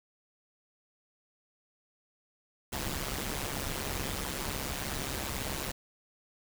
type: noise with amplitude modulation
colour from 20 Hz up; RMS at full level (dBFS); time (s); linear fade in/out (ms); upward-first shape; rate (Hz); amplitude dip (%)
pink; -32; 2.72-5.72; 10; sine; 138; 80
effects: none